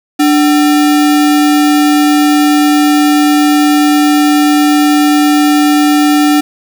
sine tone with sample-and-hold, 295.4 Hz, D4, 10 cents sharp, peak -5 dBFS, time 0.19-6.41 s, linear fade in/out 10 ms, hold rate 1050 Hz, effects none

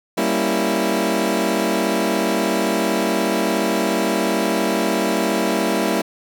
20% pulse chord, G diminished seventh, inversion none, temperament equal, 196 / 233.1 / 277.2 / 329.6 Hz, G3 / Bb3 / Db4 / Fb4, 0 / 0 / 0 / 0 cents, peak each -18 / -18 / -21 / -17 dBFS, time 0.17-6.02 s, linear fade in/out 10 ms, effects none

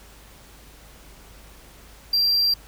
triangle tone, 4730 Hz, D8, 12 cents sharp, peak -16 dBFS, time 2.13-2.54 s, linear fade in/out 5 ms, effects added 51 Hz sine -49 dBFS peak until 2.67 s + pink hiss -49 dBFS RMS until 2.67 s

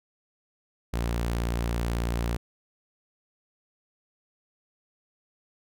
sawtooth tone, 58.27 Hz, A#1, in tune, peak -22 dBFS, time 0.93-2.37 s, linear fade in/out 10 ms, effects none

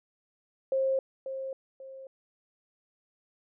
sine tone with echo, 533 Hz, C5, 32 cents sharp, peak -24 dBFS, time 0.72-0.99 s, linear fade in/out 2 ms, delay 540 ms, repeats 2, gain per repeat -9 dB, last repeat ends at 2.07 s, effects none

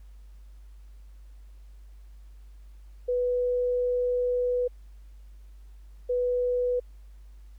sine tone bursts at uneven times, 493.9 Hz, B4, in tune, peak -23 dBFS, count 2, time 3.08-4.68 / 6.09-6.8 s, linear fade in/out 10 ms, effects added 50 Hz sine -45 dBFS peak until 7.58 s + pink hiss -68 dBFS RMS until 7.58 s

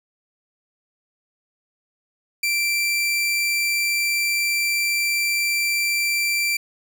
sawtooth tone, 2349 Hz, D7, in tune, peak -16 dBFS, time 2.43-6.57 s, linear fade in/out 5 ms, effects none

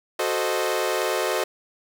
sawtooth chord, F# diminished seventh, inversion none, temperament equal, 370 / 440 / 523.3 / 622.3 Hz, F#4 / A4 / C5 / Eb5, 0 / 0 / 0 / 0 cents, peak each -24 dBFS, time 0.19-1.44 s, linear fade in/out 5 ms, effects none

